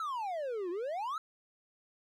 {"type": "exponential two-way sweep", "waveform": "triangle", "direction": "down then up", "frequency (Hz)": [1347, 337.2, 1347], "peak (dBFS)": -32, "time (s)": [0, 1.18], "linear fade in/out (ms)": 2, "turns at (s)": 0.7, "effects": []}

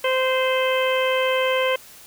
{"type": "harmonic tone", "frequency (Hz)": 519, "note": "C5", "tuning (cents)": -14, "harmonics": [1, 2, 3, 4, 5, 6], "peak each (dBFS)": [-20, -26, -30, -28, -29, -29], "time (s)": [0.04, 1.76], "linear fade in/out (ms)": 5, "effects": ["white hiss -45 dBFS RMS until 2.06 s"]}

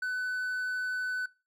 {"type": "tone", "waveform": "triangle", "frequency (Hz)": 1502, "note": "F#6", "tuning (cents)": 26, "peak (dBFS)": -28, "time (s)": [0.02, 1.26], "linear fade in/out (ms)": 5, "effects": ["noise-tail reverb RT60 0.3 s tail -23 dB re dry"]}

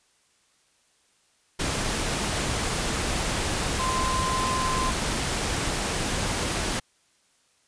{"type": "tone in noise", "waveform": "sine", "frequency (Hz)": 1036, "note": "C6", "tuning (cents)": -17, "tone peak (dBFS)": -26, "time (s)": [3.79, 4.91], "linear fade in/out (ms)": 10, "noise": "pink", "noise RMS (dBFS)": -27, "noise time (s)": [1.59, 6.8], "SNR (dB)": -2, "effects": ["white hiss -65 dBFS RMS until 7.67 s", "resampled to 22050 Hz"]}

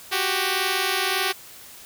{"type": "tone pair together", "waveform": "5% pulse", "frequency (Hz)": [370.3, 392], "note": ["F#4", "G4"], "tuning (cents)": [1, 0], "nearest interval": "minor second", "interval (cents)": 99, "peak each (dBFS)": -13, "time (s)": [0.11, 1.33], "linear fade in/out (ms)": 20, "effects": ["white hiss -44 dBFS RMS until 1.85 s"]}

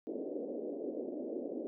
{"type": "band-pass noise", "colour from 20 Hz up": "pink", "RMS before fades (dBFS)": -40, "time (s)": [0.07, 1.67], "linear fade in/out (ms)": 0, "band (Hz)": [250, 570], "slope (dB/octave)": 48, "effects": []}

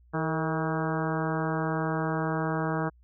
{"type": "harmonic tone with a mistuned harmonic", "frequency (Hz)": 160.1, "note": "D#3", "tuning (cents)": 50, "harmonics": [1, 2, 3, 4, 5, 6, 7, 8, 9, 10], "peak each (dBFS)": [-30, -33, -35, -36, -37, -38, -38, -39, -40, -40], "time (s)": [0.13, 2.9], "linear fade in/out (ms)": 20, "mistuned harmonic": 3, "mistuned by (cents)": -55, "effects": ["added 60 Hz sine -55 dBFS peak until 3.03 s"]}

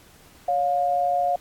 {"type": "tone pair together", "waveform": "sine", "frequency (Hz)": [561.2, 710], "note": ["C#5", "F5"], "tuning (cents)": [21, 28], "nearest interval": "major third", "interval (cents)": 407, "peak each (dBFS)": [-27, -20], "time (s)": [0.48, 1.36], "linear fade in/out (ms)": 5, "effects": ["pink hiss -52 dBFS RMS until 1.4 s", "AAC 64 kbps"]}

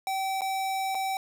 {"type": "tone with dropouts", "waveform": "square", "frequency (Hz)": 770, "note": "G5", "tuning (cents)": -31, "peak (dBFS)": -28, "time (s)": [0.07, 1.17], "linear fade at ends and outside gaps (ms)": 1, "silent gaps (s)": [[0.409, 0.418], [0.947, 0.951]], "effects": []}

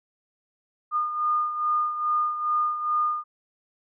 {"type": "beating tone pair", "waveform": "sine", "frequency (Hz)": [1218, 1220.4], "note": ["D#6", "D#6"], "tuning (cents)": [-37, -34], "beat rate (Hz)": 2.4, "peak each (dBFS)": [-23, -30], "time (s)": [0.91, 3.24], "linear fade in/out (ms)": 50, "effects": []}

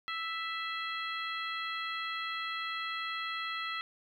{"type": "harmonic tone with a mistuned harmonic", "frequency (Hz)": 659.3, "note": "E5", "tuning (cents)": 0, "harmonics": [2, 3, 4, 5, 6], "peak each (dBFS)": [-38, -39, -44, -42, -46], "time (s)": [0.08, 3.81], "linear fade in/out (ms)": 0, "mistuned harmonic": 6, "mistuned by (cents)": 66, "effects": ["11-bit"]}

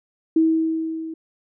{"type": "tone with level ramp", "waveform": "sine", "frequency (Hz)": 322.2, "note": "E4", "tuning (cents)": -39, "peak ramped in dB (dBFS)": [-12, -29], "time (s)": [0.36, 1.14], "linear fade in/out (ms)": 5, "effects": []}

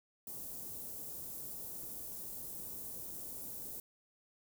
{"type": "band-stop noise", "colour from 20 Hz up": "white", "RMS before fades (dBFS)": -45, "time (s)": [0.27, 3.8], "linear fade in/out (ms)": 2, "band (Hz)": [470, 11000], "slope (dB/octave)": 12, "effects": []}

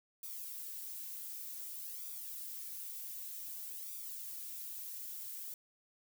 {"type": "noise with flanger", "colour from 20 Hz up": "violet", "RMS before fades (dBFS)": -45, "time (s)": [0.23, 5.54], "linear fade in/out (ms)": 2, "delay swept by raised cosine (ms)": [0.84, 3.84], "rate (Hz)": 0.54, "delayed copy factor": 0.8, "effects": []}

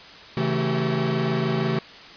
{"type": "tone cluster", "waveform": "45% pulse", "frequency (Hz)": [135.5, 161.9, 219.9, 381.8], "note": ["C#3", "E3", "A3", "G4"], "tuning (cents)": [-39, -31, -1, -46], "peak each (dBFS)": -27, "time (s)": [0.37, 1.79], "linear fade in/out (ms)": 2, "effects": ["white hiss -43 dBFS RMS until 2.16 s", "resampled to 11025 Hz"]}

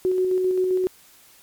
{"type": "tone with tremolo", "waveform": "sine", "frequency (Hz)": 370, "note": "F#4", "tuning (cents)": 0, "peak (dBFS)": -17, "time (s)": [0.05, 0.87], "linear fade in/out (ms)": 0, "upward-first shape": "square", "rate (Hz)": 7.6, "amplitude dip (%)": 25, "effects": ["white hiss -52 dBFS RMS until 1.42 s", "MP3 96 kbps"]}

